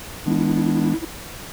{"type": "chord", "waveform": "triangle", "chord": "E dominant seventh", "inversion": "none", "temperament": "equal with one note detuned", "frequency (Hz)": [161.24, 207.7, 246.9, 293.7], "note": ["E3", "G#3", "B3", "D4"], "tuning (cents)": [-38, 0, 0, 0], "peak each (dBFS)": -21, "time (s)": [0.26, 0.95], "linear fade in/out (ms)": 10}
{"type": "tone with tremolo", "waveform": "triangle", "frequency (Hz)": 326, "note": "E4", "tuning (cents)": -19, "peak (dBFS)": -19, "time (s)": [0.3, 1.05], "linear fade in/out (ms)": 5, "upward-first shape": "sine", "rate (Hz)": 11, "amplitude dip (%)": 100}
{"effects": ["pink hiss -36 dBFS RMS until 1.52 s"]}